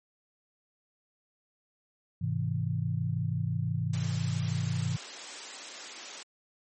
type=chord; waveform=sine; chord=Ab augmented; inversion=none; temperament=just; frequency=103.83 / 129.78 / 162.23 Hz; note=Ab2 / C3 / E3; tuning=0 / -14 / -27 cents; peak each=-32 dBFS; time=2.21-4.97 s; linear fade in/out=10 ms
type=high-pass noise; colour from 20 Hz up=white; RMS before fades=-41 dBFS; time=3.93-6.23 s; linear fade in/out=5 ms; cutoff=260 Hz; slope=24 dB/octave
effects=MP3 32 kbps